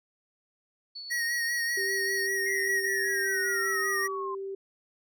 sine tone with tremolo, 4435 Hz, C#8, in tune, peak -37 dBFS, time 0.95-2.27 s, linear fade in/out 10 ms, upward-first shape sine, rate 8.3 Hz, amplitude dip 25%
square tone with vibrato, 1887 Hz, A#6, 21 cents sharp, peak -28 dBFS, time 1.1-4.08 s, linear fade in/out 20 ms, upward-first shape sine, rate 5.1 Hz, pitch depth 35 cents each way
sine tone, 389.9 Hz, G4, 9 cents flat, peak -33 dBFS, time 1.77-4.55 s, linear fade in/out 5 ms
sine exponential sweep, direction down, 2123 to 1038 Hz, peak -33 dBFS, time 2.46-4.35 s, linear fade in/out 5 ms
effects none

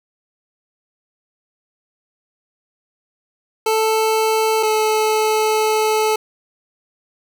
25% pulse tone pair in turn, 440 / 433.4 Hz, A4 / A4, 0 / -26 cents, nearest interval unison, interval 26 cents, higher first, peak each -11 dBFS, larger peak neither, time 3.66-4.63 / 4.63-6.16 s, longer second, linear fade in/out 5 ms, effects none

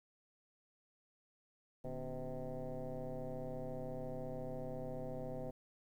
sine tone with frequency modulation, 246.9 Hz, B3, in tune, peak -39 dBFS, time 1.84-5.51 s, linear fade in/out 10 ms, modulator 132 Hz, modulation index 3.3, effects tanh soft clip ceiling -36 dBFS + 12-bit

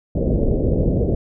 pink low-pass noise, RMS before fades -18 dBFS, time 0.15-1.15 s, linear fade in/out 5 ms, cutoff 580 Hz, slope 48 dB/octave, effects none

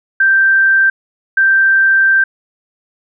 sine tone bursts at uneven times, 1568 Hz, G6, in tune, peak -7 dBFS, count 2, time 0.2-0.9 / 1.37-2.24 s, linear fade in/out 5 ms, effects none

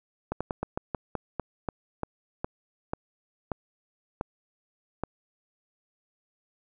slowing click train, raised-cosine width 1 ms, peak -15 dBFS, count 15, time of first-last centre 0.32-5.036 s, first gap 86 ms, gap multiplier 1.19, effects none

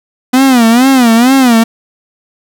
45% pulse tone with vibrato, 246.9 Hz, B3, in tune, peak -4 dBFS, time 0.33-1.64 s, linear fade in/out 10 ms, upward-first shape sine, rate 2.2 Hz, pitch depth 160 cents each way, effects none

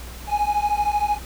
triangle beating tone pair, 824 / 837 Hz, G#5 / G#5, -14 / +13 cents, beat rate 13 Hz, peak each -20 dBFS, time 0.27-1.19 s, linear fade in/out 50 ms, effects added 60 Hz sine -35 dBFS peak until 1.25 s + pink hiss -40 dBFS RMS until 1.25 s

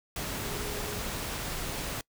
sine tone in noise, 415.3 Hz, G#4, in tune, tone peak -41 dBFS, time 0.42-1 s, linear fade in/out 2 ms, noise pink, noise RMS -35 dBFS, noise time 0.16-2.01 s, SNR -9 dB, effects noise-tail reverb RT60 0.1 s tail -24 dB re dry

